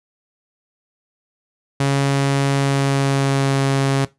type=tone with pitch glide; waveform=sawtooth; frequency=138.59 to 136.68 Hz; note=C#3 to C#3; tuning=0 to -24 cents; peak=-11 dBFS; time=1.8-4.05 s; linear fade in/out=5 ms; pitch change=-24 cents; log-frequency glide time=2.52-3.64 s; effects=noise-tail reverb RT60 0.2 s tail -18 dB re dry + resampled to 24000 Hz